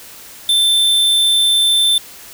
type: tone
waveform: square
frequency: 3549 Hz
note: A7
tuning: 14 cents sharp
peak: -11 dBFS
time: 0.49-1.98 s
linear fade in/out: 2 ms
effects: white hiss -37 dBFS RMS until 2.33 s